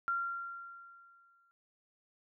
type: tone with exponential decay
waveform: sine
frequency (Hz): 1380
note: F6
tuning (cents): -21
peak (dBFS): -29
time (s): 0.08-1.51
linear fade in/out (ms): 0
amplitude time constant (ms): 310
effects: none